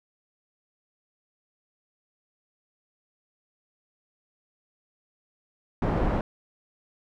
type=low-pass noise; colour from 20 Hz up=pink; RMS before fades=-25 dBFS; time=5.82-6.21 s; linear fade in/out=2 ms; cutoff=920 Hz; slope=12 dB/octave; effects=none